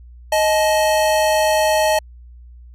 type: tone pair together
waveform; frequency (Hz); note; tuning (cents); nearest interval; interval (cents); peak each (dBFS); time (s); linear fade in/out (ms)
square; 624.1 / 864; D#5 / A5; +5 / -32; tritone; 563; -16 / -19; 0.32-1.99; 5
effects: added 60 Hz sine -38 dBFS peak until 2.74 s + resampled to 32000 Hz